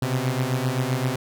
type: beating tone pair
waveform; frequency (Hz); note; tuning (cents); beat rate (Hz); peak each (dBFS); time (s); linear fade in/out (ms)
sawtooth; 124.8 / 132.5; B2 / C3; +19 / +22; 7.7; -21; 0.02-1.16; 5
effects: none